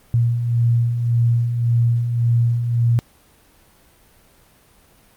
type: beating tone pair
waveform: sine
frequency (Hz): 116.54 / 118.34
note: A#2 / A#2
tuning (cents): 0 / +27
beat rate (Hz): 1.8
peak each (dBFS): -24 / -15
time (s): 0.14-2.99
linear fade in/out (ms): 0
effects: pink hiss -53 dBFS RMS until 5.16 s + Opus 32 kbps